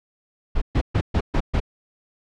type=noise bursts; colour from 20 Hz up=brown; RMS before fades=-19 dBFS; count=6; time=0.55-1.602 s; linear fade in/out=10 ms; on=67 ms; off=130 ms; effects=low-pass 4000 Hz 12 dB/octave